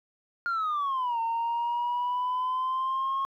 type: exponential two-way sweep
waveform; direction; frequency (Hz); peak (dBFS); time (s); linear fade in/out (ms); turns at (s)
sine; down then up; 1418 to 910 to 1087; -24; 0.46-3.25; 0; 1.2
effects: tanh soft clip ceiling -24 dBFS + 11-bit